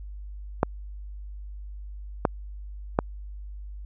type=clicks; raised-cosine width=1 ms; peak=-5 dBFS; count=3; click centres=0.631 / 2.252 / 2.989 s; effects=added 50 Hz sine -36 dBFS peak until 3.85 s